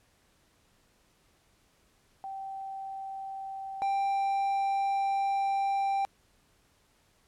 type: tone pair in turn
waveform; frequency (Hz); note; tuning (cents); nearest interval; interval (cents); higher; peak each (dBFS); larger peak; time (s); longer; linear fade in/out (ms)
sine / triangle; 777 / 787.8; G5 / G5; -16 / +8; unison; 24; second; -36 / -24; second; 2.24-3.82 / 3.82-6.05; second; 0
effects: pink hiss -67 dBFS RMS until 7.27 s + low-pass 12000 Hz 12 dB/octave